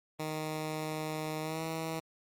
10% pulse tone with pitch glide, 155.56 to 161.33 Hz, D#3 to E3, 0 to -37 cents, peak -26 dBFS, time 0.19-2 s, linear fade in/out 10 ms, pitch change +63 cents, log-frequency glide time 1.41-1.62 s, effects MP3 96 kbps

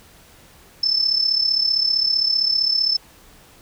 sine tone with amplitude modulation, 5274 Hz, E8, in tune, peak -13 dBFS, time 0.83-2.97 s, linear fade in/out 5 ms, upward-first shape sine, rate 35.4 Hz, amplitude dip 70%, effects pink hiss -49 dBFS RMS until 3.61 s

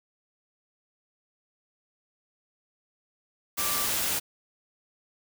sine tone in noise, 1173 Hz, D6, 2 cents flat, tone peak -35 dBFS, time 3.57-3.87 s, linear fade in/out 20 ms, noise white, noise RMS -28 dBFS, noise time 3.57-4.2 s, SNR -10 dB, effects none

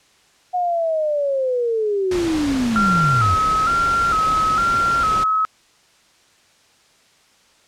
sine linear sweep, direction down, 731 to 80.5 Hz, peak -17 dBFS, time 0.53-3.36 s, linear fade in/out 20 ms
pink noise, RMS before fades -28 dBFS, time 2.11-5.24 s, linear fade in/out 5 ms
sine tone with vibrato, 1329 Hz, E6, 14 cents sharp, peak -15 dBFS, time 2.76-5.45 s, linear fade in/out 0 ms, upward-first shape square, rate 1.1 Hz, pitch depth 60 cents each way
effects white hiss -55 dBFS RMS until 7.67 s + low-pass 7000 Hz 12 dB/octave

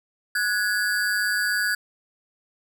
square ring-modulated tone, 1568 Hz, G6, in tune, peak -19 dBFS, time 0.35-1.75 s, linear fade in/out 5 ms, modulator 101 Hz, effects none

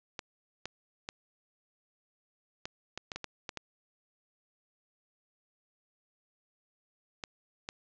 clicks, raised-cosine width 0.2 ms, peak -20 dBFS, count 12, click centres 0.192 / 0.656 / 1.089 / 2.655 / 2.976 / 3.118 / 3.16 / 3.243 / 3.492 / 3.573 / 7.238 / 7.689 s, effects resampled to 16000 Hz + 10-bit

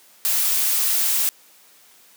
blue noise, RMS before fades -20 dBFS, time 0.25-1.29 s, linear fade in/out 0 ms, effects white hiss -52 dBFS RMS until 2.16 s + high-pass 200 Hz 12 dB/octave

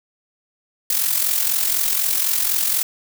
blue noise with amplitude modulation, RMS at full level -17 dBFS, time 0.9-2.83 s, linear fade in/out 2 ms, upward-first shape sine, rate 44 Hz, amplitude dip 60%, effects none

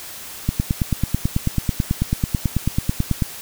click train, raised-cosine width 5 ms, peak -5 dBFS, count 26, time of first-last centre 0.49-3.222 s, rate 9.15 Hz, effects white hiss -35 dBFS RMS until 3.41 s

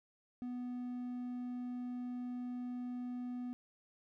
triangle tone, 246.9 Hz, B3, in tune, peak -37 dBFS, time 0.42-3.53 s, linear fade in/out 0 ms, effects none

